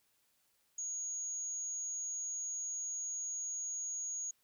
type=tone; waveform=sine; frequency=6670 Hz; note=G#8; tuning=7 cents sharp; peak=-37 dBFS; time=0.78-4.31 s; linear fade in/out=5 ms; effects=white hiss -75 dBFS RMS until 4.43 s